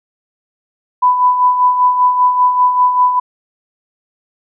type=tone with tremolo; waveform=sine; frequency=996 Hz; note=B5; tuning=14 cents sharp; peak=-6 dBFS; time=1.02-3.2 s; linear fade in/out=10 ms; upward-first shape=sine; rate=5.1 Hz; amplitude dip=55%; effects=none